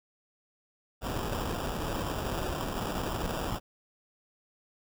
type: noise with sample-and-hold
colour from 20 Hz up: pink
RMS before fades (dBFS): -33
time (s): 1.01-3.6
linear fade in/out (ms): 50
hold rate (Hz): 2100
effects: none